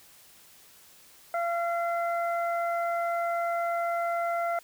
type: harmonic tone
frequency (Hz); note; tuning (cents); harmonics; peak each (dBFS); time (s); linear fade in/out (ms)
684; F5; -36; 1 / 2 / 3; -27 / -33 / -39; 1.34-4.59; 2
effects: white hiss -55 dBFS RMS until 4.63 s